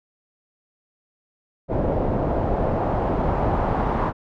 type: noise with low-pass filter sweep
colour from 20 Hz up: pink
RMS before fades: -22 dBFS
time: 1.68-4.13 s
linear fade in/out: 50 ms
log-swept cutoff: 590 to 980 Hz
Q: 1.7
effects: none